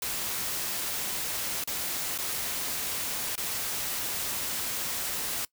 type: noise with dropouts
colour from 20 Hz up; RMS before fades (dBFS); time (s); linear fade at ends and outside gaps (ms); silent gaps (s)
white; -32; 0.02-5.45; 2; 1.639-1.674 / 2.178-2.186 / 3.355-3.378
effects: noise-tail reverb RT60 0.1 s tail -22 dB re dry